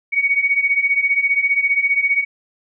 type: beating tone pair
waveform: sine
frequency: 2229 / 2244 Hz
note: C#7 / C#7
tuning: +9 / +21 cents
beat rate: 15 Hz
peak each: -19 / -16 dBFS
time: 0.12-2.25 s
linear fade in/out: 20 ms
effects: none